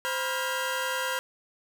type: tone cluster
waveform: 30% pulse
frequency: 520 / 970 / 1401 / 1609 Hz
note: C5 / B5 / F6 / G6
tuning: -11 / -31 / +5 / +45 cents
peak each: -31 dBFS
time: 0.05-1.19 s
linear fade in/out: 0 ms
effects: none